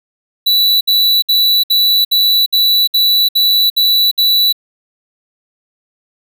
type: tone bursts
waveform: square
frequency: 3951 Hz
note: B7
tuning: in tune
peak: -9 dBFS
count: 10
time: 0.46-4.527 s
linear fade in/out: 10 ms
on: 350 ms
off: 63 ms
effects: none